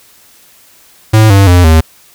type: tone with pitch steps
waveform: square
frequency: 109.3 / 98.51 / 88.78 / 80.01 Hz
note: A2 / G2 / F2 / D#2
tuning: -11 / +9 / +29 / +49 cents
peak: -3 dBFS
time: 1.13-1.81 s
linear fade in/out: 10 ms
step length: 170 ms
effects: white hiss -43 dBFS RMS until 2.14 s